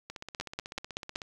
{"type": "two click trains", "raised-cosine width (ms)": 0.2, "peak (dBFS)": [-16, -23], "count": [5, 19], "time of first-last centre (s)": [[0.4, 1.159], [0.1, 1.218]], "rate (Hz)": [5.27, 16.1], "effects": ["9-bit"]}